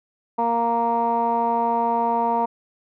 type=tone with low-pass filter; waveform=15% pulse; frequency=233.1 Hz; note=A#3; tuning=in tune; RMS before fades=-21 dBFS; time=0.38-2.46 s; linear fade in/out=10 ms; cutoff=920 Hz; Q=5.2; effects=none